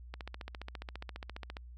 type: click train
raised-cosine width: 0.3 ms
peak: -26 dBFS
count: 22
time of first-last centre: 0.14-1.569 s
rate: 14.7 Hz
effects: added 60 Hz sine -47 dBFS peak until 1.77 s